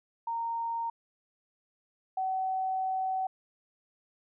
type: tone pair in turn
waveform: sine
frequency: 924 / 756.7 Hz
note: A#5 / F#5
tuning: -16 / +39 cents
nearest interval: minor third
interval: 345 cents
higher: first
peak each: -30 / -28 dBFS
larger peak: second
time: 0.27-0.9 / 2.17-3.27 s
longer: second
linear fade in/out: 5 ms
effects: none